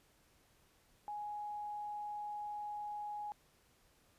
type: tone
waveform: sine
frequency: 833 Hz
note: G#5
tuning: 5 cents sharp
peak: -40 dBFS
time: 1.08-3.32 s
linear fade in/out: 0 ms
effects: pink hiss -70 dBFS RMS until 4.18 s + resampled to 32000 Hz